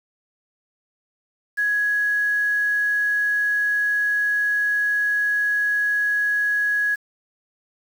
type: tone with quantisation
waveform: sine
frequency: 1671 Hz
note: G#6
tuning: 10 cents sharp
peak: -18 dBFS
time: 1.57-6.96 s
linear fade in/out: 20 ms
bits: 7
effects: none